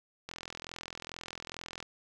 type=click train; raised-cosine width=0.2 ms; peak=-23 dBFS; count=66; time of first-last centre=0.29-1.827 s; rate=42.3 Hz; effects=none